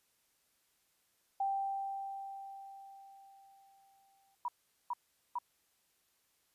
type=tone with exponential decay; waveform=sine; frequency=785 Hz; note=G5; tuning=2 cents sharp; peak=-30 dBFS; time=1.4-4.35 s; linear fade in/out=5 ms; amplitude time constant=640 ms
type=tone bursts; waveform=sine; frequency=972 Hz; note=B5; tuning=28 cents flat; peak=-33 dBFS; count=3; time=4.45-5.386 s; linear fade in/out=2 ms; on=32 ms; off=420 ms
effects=white hiss -75 dBFS RMS until 6.54 s + resampled to 32000 Hz